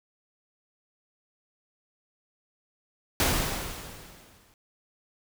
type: noise with exponential decay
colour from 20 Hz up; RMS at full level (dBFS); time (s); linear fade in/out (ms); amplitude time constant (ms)
pink; -22; 3.2-4.54; 1; 290
effects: none